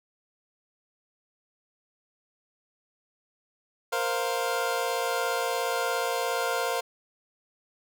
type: chord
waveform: 25% pulse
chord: Bb suspended second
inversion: none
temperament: equal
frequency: 466.2 / 523.3 / 698.5 Hz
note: Bb4 / C5 / F5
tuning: 0 / 0 / 0 cents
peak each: -27 dBFS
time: 3.92-6.81 s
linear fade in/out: 10 ms
effects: none